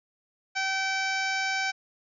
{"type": "harmonic tone", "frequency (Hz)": 770, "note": "G5", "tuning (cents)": -31, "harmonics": [1, 2, 3, 4, 5, 6, 7, 8, 9], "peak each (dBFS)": [-32, -30, -31, -41, -41, -40, -38, -42, -46], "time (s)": [0.55, 1.72], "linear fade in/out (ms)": 20, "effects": []}